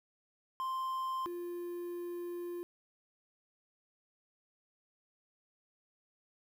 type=tone pair in turn; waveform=triangle; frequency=1046.5 / 349.2 Hz; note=C6 / F4; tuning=0 / 0 cents; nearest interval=octave + perfect fifth; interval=1900 cents; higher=first; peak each=-32 / -36 dBFS; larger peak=first; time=0.6-1.26 / 1.26-2.63 s; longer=second; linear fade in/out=0 ms; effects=10-bit